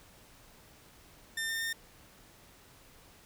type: tone with pitch steps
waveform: sawtooth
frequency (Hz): 1800 / 1810.4 / 1820.9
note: A6 / A6 / A#6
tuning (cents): +39 / +49 / -41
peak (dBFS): -29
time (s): 1.37-1.73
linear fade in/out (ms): 5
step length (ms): 120
effects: pink hiss -58 dBFS RMS until 3.25 s